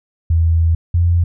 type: tone pair in turn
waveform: sine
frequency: 82.41 / 86.08 Hz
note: E2 / F2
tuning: 0 / -25 cents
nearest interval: minor second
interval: 75 cents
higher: second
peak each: -10 dBFS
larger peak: neither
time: 0.3-0.75 / 0.94-1.24 s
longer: first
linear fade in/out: 5 ms
effects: none